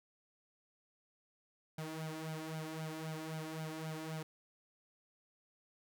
sawtooth tone with flanger, 158.2 Hz, D#3, 29 cents sharp, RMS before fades -43 dBFS, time 1.78-4.23 s, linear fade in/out 5 ms, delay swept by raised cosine 1.3 to 3 ms, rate 3.8 Hz, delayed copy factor +0.75, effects none

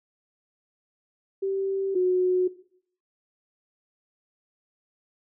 sine tone pair in turn, 388.5 / 365.8 Hz, G4 / F#4, -16 / -20 cents, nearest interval minor second, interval 104 cents, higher first, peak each -24 / -19 dBFS, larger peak second, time 1.42-1.95 / 1.95-2.48 s, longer neither, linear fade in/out 10 ms, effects noise-tail reverb RT60 0.6 s tail -17 dB re dry

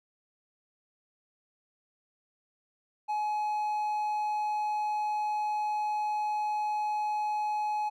triangle tone, 845 Hz, G#5, 30 cents sharp, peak -26 dBFS, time 3.08-7.9 s, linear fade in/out 20 ms, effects none

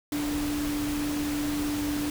sine tone in noise, 293.7 Hz, D4, in tune, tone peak -27 dBFS, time 0.12-2.1 s, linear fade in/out 2 ms, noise pink, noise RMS -35 dBFS, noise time 0.12-2.1 s, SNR +5 dB, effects none

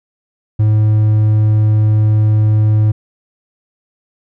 triangle tone, 107.3 Hz, A2, 43 cents flat, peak -6 dBFS, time 0.59-2.92 s, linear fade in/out 10 ms, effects none

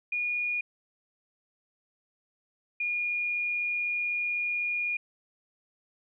sine tone pair in turn, 2441 / 2432 Hz, D#7 / D#7, -34 / -40 cents, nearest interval unison, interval 6 cents, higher first, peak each -27 dBFS, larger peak neither, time 0.12-0.61 / 2.8-4.97 s, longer second, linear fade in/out 5 ms, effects none

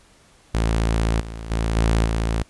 sawtooth tone with level steps, 55.7 Hz, A1, 22 cents sharp, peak -14 / -27 / -16 / -12 / -16 dBFS, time 0.54-2.43 s, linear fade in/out 10 ms, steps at 1.2 / 1.5 / 1.76 / 2.05 s, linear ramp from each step 10 ms, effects pink hiss -54 dBFS RMS until 2.49 s + resampled to 24000 Hz

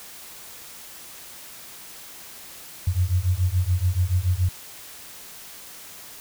sine beating tone pair, 87.31 / 94.31 Hz, F2 / F#2, 0 / +34 cents, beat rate 7 Hz, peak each -22 dBFS, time 2.87-4.49 s, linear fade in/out 5 ms, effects white hiss -42 dBFS RMS until 6.2 s

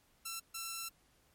5% pulse tone bursts at uneven times, 1345 Hz, E6, 34 cents sharp, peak -28 dBFS, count 2, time 0.25-0.4 / 0.54-0.89 s, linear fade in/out 10 ms, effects pink hiss -70 dBFS RMS until 1.34 s + MP3 64 kbps

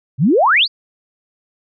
sine exponential sweep, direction up, 116.54 to 4957 Hz, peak -9 dBFS, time 0.18-0.68 s, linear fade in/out 50 ms, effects none

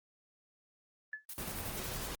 sine tone with exponential decay, 1725 Hz, A6, 35 cents flat, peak -34 dBFS, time 1.13-1.25 s, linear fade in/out 2 ms, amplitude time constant 25 ms
blue noise with tremolo, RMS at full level -43 dBFS, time 1.29-2.08 s, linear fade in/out 5 ms, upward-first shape square, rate 11 Hz, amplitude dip 70%
pink noise, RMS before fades -41 dBFS, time 1.38-2.15 s, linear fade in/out 0 ms
effects Opus 24 kbps

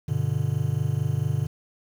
triangle chord, G major, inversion none, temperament just, 98 / 122.5 / 147 Hz, G2 / B2 / D3, 0 / -14 / +2 cents, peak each -27 / -24 / -24 dBFS, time 0.08-1.47 s, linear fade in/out 10 ms, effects 8-bit

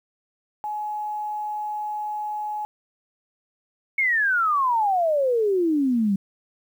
sine tone, 844 Hz, G#5, 28 cents sharp, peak -26 dBFS, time 0.64-2.65 s, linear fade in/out 0 ms
sine exponential sweep, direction down, 2217 to 190 Hz, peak -18 dBFS, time 3.98-6.16 s, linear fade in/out 5 ms
effects 9-bit

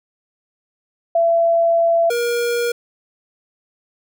sine / square tone pair in turn, 672 / 475.2 Hz, E5 / A#4, +33 / +33 cents, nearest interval tritone, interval 600 cents, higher first, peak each -12 / -18 dBFS, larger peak first, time 1.15-2.1 / 2.1-2.72 s, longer first, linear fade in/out 5 ms, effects none

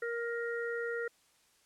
harmonic tone, 468.7 Hz, A#4, 9 cents sharp, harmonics 1 / 3 / 4, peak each -35 / -40 / -41 dBFS, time 0.02-1.08 s, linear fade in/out 5 ms, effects white hiss -68 dBFS RMS until 1.65 s + low-pass 10000 Hz 12 dB/octave

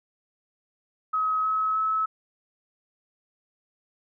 sine tone with pitch steps, 1274 / 1285.1 / 1296.3 Hz, D#6 / E6 / E6, +41 / -44 / -29 cents, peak -22 dBFS, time 1.13-2.06 s, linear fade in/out 10 ms, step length 310 ms, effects none

